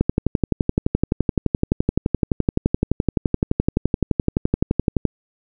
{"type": "click train", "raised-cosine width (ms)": 3, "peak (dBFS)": -3, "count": 60, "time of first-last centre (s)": [0.01, 5.053], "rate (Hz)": 11.7, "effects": []}